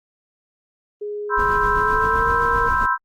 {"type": "tone with pitch glide", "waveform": "sine", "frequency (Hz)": [415.3, 466.2], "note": ["G#4", "A#4"], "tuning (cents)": [0, 0], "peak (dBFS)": -25, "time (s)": [1.01, 2.69], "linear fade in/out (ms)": 10, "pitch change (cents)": 200, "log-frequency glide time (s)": [1.74, 2.34]}
{"type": "chord", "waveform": "sine", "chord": "C major seventh", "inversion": "third", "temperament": "equal", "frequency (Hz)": [987.8, 1046.5, 1318.5, 1568], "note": ["B5", "C6", "E6", "G6"], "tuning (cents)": [0, 0, 0, 0], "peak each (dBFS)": -22, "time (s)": [1.29, 2.98], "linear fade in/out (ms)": 50}
{"type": "noise with tremolo", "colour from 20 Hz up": "brown", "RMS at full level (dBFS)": -26, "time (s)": [1.37, 2.87], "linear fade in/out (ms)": 20, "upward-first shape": "sine", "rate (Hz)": 7.7, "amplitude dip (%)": 45}
{"effects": ["Opus 24 kbps"]}